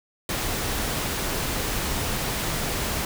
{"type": "noise", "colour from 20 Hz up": "pink", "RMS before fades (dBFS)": -27, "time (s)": [0.29, 3.05], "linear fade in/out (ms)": 2, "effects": []}